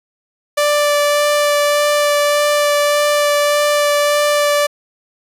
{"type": "tone with vibrato", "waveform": "sawtooth", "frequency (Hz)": 586, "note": "D5", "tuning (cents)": -4, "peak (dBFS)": -8, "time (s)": [0.57, 4.67], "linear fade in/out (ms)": 10, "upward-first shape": "sine", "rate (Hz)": 1.7, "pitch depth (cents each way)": 9, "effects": ["resampled to 32000 Hz"]}